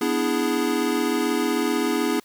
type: chord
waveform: square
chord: E dominant seventh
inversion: second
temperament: equal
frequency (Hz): 246.9 / 293.7 / 329.6 / 415.3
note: B3 / D4 / E4 / G#4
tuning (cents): 0 / 0 / 0 / 0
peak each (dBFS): -27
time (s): 0.01-2.2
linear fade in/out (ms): 5
effects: white hiss -57 dBFS RMS until 2.24 s